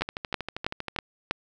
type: two click trains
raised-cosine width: 0.3 ms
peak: -16 / -9 dBFS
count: 13 / 5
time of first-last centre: 0.01-0.962 / 0.02-1.31 s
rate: 12.6 / 3.1 Hz
effects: none